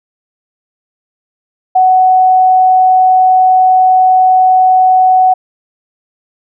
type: tone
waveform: sine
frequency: 745 Hz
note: F#5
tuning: 12 cents sharp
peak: -4 dBFS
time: 1.75-5.34 s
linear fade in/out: 10 ms
effects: none